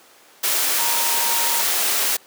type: tone in noise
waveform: sine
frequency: 932.3 Hz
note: A#5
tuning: in tune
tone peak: -27 dBFS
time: 0.78-1.62 s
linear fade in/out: 10 ms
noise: white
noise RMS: -20 dBFS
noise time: 0.43-2.17 s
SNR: -10 dB
effects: pink hiss -49 dBFS RMS until 2.26 s + high-pass 400 Hz 12 dB/octave